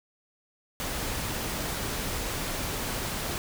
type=noise; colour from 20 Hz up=pink; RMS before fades=-32 dBFS; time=0.8-3.38 s; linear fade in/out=0 ms; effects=none